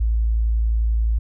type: tone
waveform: sine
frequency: 55.7 Hz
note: A1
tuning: 22 cents sharp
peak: -16 dBFS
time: 0-1.19 s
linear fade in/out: 10 ms
effects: none